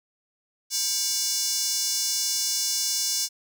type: tone with high-pass filter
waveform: square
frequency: 319.2 Hz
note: D#4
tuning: 44 cents sharp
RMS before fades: -26 dBFS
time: 0.7-3.29 s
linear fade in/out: 50 ms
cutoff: 5700 Hz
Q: 3.1
effects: none